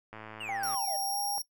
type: click train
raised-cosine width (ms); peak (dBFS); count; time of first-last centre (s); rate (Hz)
0.5; -29; 68; 0.13-0.745; 109
type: exponential sweep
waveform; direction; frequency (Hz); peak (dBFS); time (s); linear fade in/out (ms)
triangle; down; 2960 to 582; -35; 0.4-0.97; 10
type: tone with pitch glide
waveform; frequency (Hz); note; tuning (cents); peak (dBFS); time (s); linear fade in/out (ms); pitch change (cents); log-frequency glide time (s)
sine; 791 to 810; G5 to G#5; +15 to -43; -32; 0.49-1.38; 0; +42; 1.09-1.19
type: tone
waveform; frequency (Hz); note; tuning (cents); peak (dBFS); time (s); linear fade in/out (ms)
15% pulse; 5588; F8; 0; -27; 0.63-1.42; 5
effects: noise-tail reverb RT60 0.1 s tail -19 dB re dry